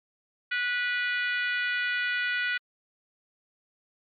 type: harmonic tone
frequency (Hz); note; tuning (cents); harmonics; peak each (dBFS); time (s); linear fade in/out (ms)
490; B4; -14; 3 / 4 / 5 / 6 / 7 / 8 / 9; -28 / -31 / -34 / -38 / -41 / -47 / -47; 0.51-2.58; 10
effects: MP3 64 kbps